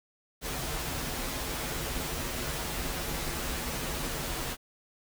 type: noise with comb filter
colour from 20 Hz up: pink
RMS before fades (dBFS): -34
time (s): 0.41-4.57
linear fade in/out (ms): 50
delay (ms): 10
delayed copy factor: -0.65
effects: none